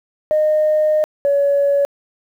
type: tone pair in turn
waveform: sine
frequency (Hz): 614 / 564.6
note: D#5 / C#5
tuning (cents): -23 / +32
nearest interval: minor second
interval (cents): 145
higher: first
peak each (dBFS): -11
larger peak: neither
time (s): 0.31-1.04 / 1.25-1.85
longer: first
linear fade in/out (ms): 0
effects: tanh soft clip ceiling -8 dBFS + 8-bit